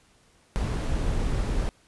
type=noise; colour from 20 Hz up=brown; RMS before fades=-26 dBFS; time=0.56-1.69 s; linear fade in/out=0 ms; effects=pink hiss -61 dBFS RMS until 1.87 s + resampled to 24000 Hz